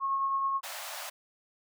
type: tone with tremolo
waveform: sine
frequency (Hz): 1089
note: C#6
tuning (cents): -31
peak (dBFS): -25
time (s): 0-0.61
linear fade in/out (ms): 50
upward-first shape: triangle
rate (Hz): 9.3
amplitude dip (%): 35
type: high-pass noise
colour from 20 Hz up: pink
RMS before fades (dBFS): -40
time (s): 0.63-1.1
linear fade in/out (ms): 10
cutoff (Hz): 570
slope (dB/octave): 96
effects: none